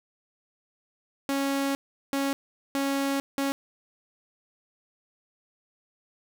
sawtooth tone bursts at uneven times, 275.9 Hz, C#4, 8 cents flat, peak -21 dBFS, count 4, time 1.29-1.75 / 2.13-2.33 / 2.75-3.2 / 3.38-3.52 s, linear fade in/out 0 ms, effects none

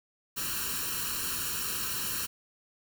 white noise with comb filter, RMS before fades -33 dBFS, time 0.36-2.27 s, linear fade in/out 20 ms, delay 0.71 ms, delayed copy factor +0.9, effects none

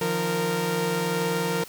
sawtooth tone cluster, 153.6 / 174.3 / 463.2 Hz, D#3 / F3 / A#4, -22 / -3 / -11 cents, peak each -30 / -24 / -22 dBFS, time 0.01-1.64 s, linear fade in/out 5 ms, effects white hiss -45 dBFS RMS until 1.68 s

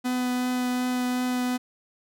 45% pulse tone with vibrato, 250 Hz, B3, 21 cents sharp, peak -24 dBFS, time 0.04-1.58 s, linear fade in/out 20 ms, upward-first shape triangle, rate 2.7 Hz, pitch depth 10 cents each way, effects none

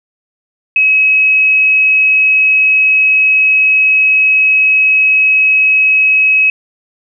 sine tone, 2558 Hz, D#7, 47 cents sharp, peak -6 dBFS, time 0.76-6.5 s, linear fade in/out 2 ms, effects none

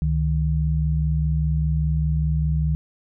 sine tone pair together, 69.6 / 154.59 Hz, C#2 / D#3, +8 / -11 cents, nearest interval octave + major second, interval 1381 cents, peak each -21 dBFS, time 0.02-2.75 s, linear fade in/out 0 ms, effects none

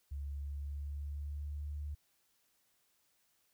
sine tone with pitch glide, 70.8 to 73.55 Hz, C#2 to D2, +37 to +3 cents, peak -38 dBFS, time 0.11-1.95 s, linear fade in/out 10 ms, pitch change +66 cents, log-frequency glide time 0.34-1.75 s, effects white hiss -75 dBFS RMS until 3.53 s

